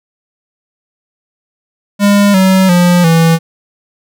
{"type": "tone with pitch steps", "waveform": "square", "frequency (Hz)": [202.7, 189.13, 176.46, 164.64], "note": ["G#3", "F#3", "F3", "E3"], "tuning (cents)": [-42, 38, 18, -2], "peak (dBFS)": -6, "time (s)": [1.99, 3.39], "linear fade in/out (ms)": 50, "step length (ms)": 350, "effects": []}